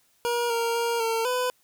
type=tone with pitch steps; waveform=25% pulse; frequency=476.2 / 464.1 / 467.8 / 453.3 / 501 Hz; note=A#4 / A#4 / A#4 / A#4 / B4; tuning=+37 / -8 / +6 / -48 / +25 cents; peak=-20 dBFS; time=0.25-1.5 s; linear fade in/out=0 ms; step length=250 ms; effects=white hiss -65 dBFS RMS until 1.63 s